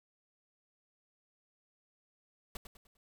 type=noise with echo; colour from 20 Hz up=pink; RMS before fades=-41 dBFS; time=2.55-2.57 s; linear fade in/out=2 ms; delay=100 ms; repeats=4; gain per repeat=-8 dB; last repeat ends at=2.97 s; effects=none